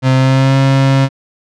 35% pulse tone with pitch glide, 130.81 to 135.27 Hz, C3 to C#3, 0 to -42 cents, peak -6 dBFS, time 0.02-1.09 s, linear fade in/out 50 ms, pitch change +58 cents, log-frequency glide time 0.14-0.57 s, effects low-pass 5000 Hz 12 dB/octave

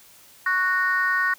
sine chord, F# major, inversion second, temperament just, 1110 / 1480 / 1850 Hz, C#6 / F#6 / A#6, +2 / 0 / -14 cents, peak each -25 / -22 / -22 dBFS, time 0.46-1.34 s, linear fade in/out 5 ms, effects tanh soft clip ceiling -11 dBFS + white hiss -51 dBFS RMS until 1.38 s

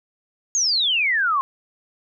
sine exponential sweep, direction down, 6720 to 1046.5 Hz, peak -17 dBFS, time 0.55-1.41 s, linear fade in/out 0 ms, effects none

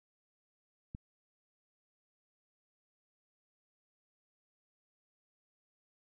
click, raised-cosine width 5 ms, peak -30 dBFS, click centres 0.949 s, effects none

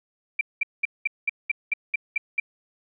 sine tone bursts, 2349 Hz, D7, in tune, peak -19 dBFS, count 10, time 0.39-2.4 s, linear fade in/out 5 ms, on 21 ms, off 200 ms, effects none

